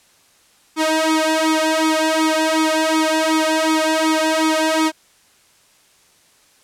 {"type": "tone with flanger", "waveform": "sawtooth", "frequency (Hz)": 316.4, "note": "D#4", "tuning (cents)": 29, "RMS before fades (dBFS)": -17, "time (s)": [0.76, 4.92], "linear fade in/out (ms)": 50, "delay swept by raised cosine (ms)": [0.85, 2.05], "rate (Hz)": 2.7, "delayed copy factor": 0.95, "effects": ["white hiss -54 dBFS RMS until 6.63 s", "low-pass 10000 Hz 12 dB/octave"]}